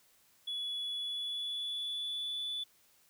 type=tone with pitch glide; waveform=sine; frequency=3400 to 3471 Hz; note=G#7 to A7; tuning=+40 to -24 cents; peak=-33 dBFS; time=0.47-2.64 s; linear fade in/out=10 ms; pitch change=+36 cents; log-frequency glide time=0.82-2.5 s; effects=tanh soft clip ceiling -33 dBFS + white hiss -67 dBFS RMS until 3.09 s